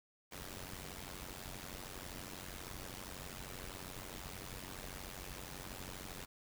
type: noise with amplitude modulation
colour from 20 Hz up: pink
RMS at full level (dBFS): -44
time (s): 0.31-6.26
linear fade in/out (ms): 20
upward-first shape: sine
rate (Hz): 92.5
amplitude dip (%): 85
effects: none